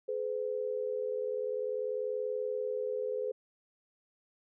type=tone pair together; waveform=sine; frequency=425.5 / 506 Hz; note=G#4 / B4; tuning=+42 / +42 cents; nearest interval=minor third; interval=300 cents; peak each=-35 / -34 dBFS; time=0.08-3.32 s; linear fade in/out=10 ms; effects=none